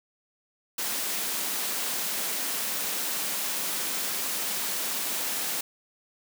white high-pass noise, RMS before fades -30 dBFS, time 0.78-5.61 s, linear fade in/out 5 ms, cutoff 160 Hz, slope 96 dB/octave, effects none

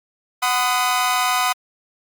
sawtooth chord, B major, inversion second, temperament equal with one note detuned, 740 / 1012 / 1244.5 Hz, F#5 / B5 / D#6, 0 / +42 / 0 cents, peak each -18 dBFS, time 0.42-1.53 s, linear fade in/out 10 ms, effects Opus 48 kbps

